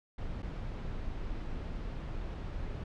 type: noise with dropouts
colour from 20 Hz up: brown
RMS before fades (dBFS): -38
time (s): 0.18-2.84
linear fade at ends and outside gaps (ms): 5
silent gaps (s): 0.423-0.427
effects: low-pass 4000 Hz 12 dB/octave